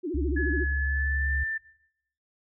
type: tone with vibrato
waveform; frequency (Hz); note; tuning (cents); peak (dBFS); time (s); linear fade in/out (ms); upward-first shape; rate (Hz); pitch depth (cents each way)
sine; 324; E4; -30; -28; 0.03-0.65; 20; sine; 14; 230
type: tone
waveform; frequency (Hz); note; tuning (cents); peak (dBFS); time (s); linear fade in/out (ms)
sine; 69.3; C#2; 0; -26; 0.14-1.44; 10
type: tone with pitch glide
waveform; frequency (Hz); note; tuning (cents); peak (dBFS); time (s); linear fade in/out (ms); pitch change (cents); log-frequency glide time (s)
sine; 1700 to 1778.3; G#6 to A6; +40 to +18; -28; 0.36-1.58; 10; +78; 0.68-1.3
effects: noise-tail reverb RT60 0.8 s tail -21 dB re dry

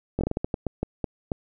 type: slowing click train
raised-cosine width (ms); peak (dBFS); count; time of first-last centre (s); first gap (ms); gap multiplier
2; -12; 12; 0.19-1.318; 20; 1.3
effects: none

